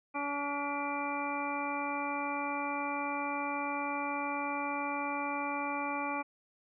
harmonic tone with a mistuned harmonic, 285.5 Hz, D4, 49 cents flat, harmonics 1 / 2 / 3 / 4 / 5 / 7 / 8, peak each -39 / -42 / -37 / -39 / -45 / -48 / -39 dBFS, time 0.14-6.23 s, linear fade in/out 20 ms, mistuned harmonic 8, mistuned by +61 cents, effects none

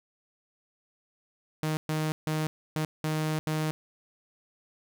sawtooth tone bursts at uneven times, 155.56 Hz, D#3, in tune, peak -23 dBFS, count 6, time 1.63-1.77 / 1.89-2.12 / 2.27-2.47 / 2.76-2.85 / 3.04-3.39 / 3.47-3.71 s, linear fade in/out 0 ms, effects none

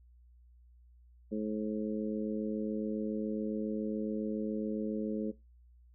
harmonic tone, 107.2 Hz, A2, 45 cents flat, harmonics 2 / 3 / 4 / 5, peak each -34 / -39 / -39 / -42 dBFS, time 1.31-5.32 s, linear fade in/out 20 ms, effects noise-tail reverb RT60 0.2 s tail -18 dB re dry + added 60 Hz sine -57 dBFS peak until 5.94 s

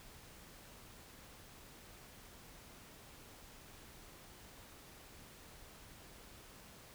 silence, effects pink hiss -57 dBFS RMS until 6.94 s

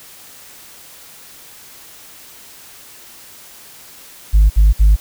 sine tone bursts, 51.7 Hz, G#1, 7 cents flat, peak -4 dBFS, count 3, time 4.33-4.962 s, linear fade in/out 20 ms, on 170 ms, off 61 ms, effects tanh soft clip ceiling -4 dBFS + white hiss -40 dBFS RMS until 5 s

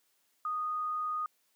sine tone, 1238 Hz, D#6, 9 cents flat, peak -31 dBFS, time 0.45-1.26 s, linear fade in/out 2 ms, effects white hiss -73 dBFS RMS until 1.55 s + high-pass 200 Hz 12 dB/octave

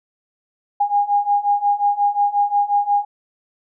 sine beating tone pair, 813 / 818.6 Hz, G#5 / G#5, -37 / -25 cents, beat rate 5.6 Hz, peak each -19 / -17 dBFS, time 0.8-3.05 s, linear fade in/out 10 ms, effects none

